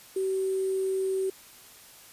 sine tone with sample-and-hold, 381.9 Hz, G4, 45 cents flat, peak -25 dBFS, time 0.16-1.3 s, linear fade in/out 5 ms, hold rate 8820 Hz, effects white hiss -51 dBFS RMS until 2.12 s + resampled to 32000 Hz

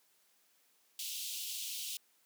pink high-pass noise, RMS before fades -41 dBFS, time 0.99-1.97 s, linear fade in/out 2 ms, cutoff 2800 Hz, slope 48 dB/octave, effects white hiss -71 dBFS RMS until 2.25 s + high-pass 200 Hz 12 dB/octave

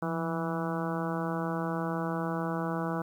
harmonic tone with a mistuned harmonic, 164.2 Hz, E3, 6 cents flat, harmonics 1 / 2 / 3 / 4 / 5 / 6 / 7 / 8 / 9, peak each -33 / -36 / -38 / -39 / -40 / -41 / -41 / -42 / -43 dBFS, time 0.02-3.02 s, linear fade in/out 5 ms, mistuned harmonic 1, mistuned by +65 cents, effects 10-bit

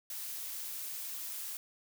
blue noise, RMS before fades -41 dBFS, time 0.1-1.57 s, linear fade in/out 2 ms, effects none

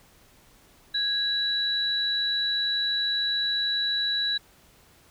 sine tone pair together, 1652 / 3929 Hz, G#6 / B7, -10 / -10 cents, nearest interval octave + minor third, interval 1500 cents, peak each -31 / -24 dBFS, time 0.94-4.38 s, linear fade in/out 10 ms, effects pink hiss -57 dBFS RMS until 5.1 s

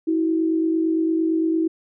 sine tone pair together, 322.8 / 371.6 Hz, E4 / F#4, -36 / +7 cents, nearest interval major second, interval 243 cents, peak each -18 / -27 dBFS, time 0.07-1.68 s, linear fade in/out 10 ms, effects none

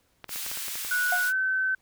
clicks, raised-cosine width 0.3 ms, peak -22 dBFS, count 9, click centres 0.243 / 0.293 / 0.36 / 0.464 / 0.515 / 0.573 / 0.682 / 0.755 / 0.848 s
white high-pass noise, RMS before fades -34 dBFS, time 0.28-1.33 s, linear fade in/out 50 ms, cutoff 1500 Hz, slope 12 dB/octave
sine tone with pitch glide, 1472 to 1531 Hz, F#6 to G6, -9 to -41 cents, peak -23 dBFS, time 0.91-1.75 s, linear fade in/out 5 ms, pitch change +68 cents, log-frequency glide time 1.26-1.33 s
triangle tone with exponential decay, 717 Hz, F5, 45 cents sharp, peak -21 dBFS, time 1.12-1.28 s, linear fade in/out 5 ms, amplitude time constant 34 ms
effects pink hiss -68 dBFS RMS until 1.81 s

